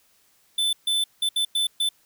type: tone bursts at uneven times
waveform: square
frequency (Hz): 3520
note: A7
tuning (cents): 0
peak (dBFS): -21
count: 6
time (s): 0.58-0.73 / 0.87-1.04 / 1.22-1.29 / 1.36-1.45 / 1.55-1.67 / 1.8-1.89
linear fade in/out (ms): 5
effects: white hiss -62 dBFS RMS until 2.05 s